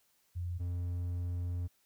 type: tone pair in turn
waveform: sine / triangle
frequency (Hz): 88 / 88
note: F2 / F2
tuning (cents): +14 / +14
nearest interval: unison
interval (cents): 0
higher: neither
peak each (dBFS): -34 / -31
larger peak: second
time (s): 0.35-0.59 / 0.59-1.68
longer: second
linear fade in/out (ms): 20
effects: white hiss -72 dBFS RMS until 1.85 s